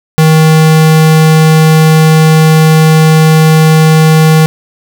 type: tone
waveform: square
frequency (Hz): 157.8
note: D#3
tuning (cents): +25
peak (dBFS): -3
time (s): 0.18-4.46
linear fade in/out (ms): 0
effects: none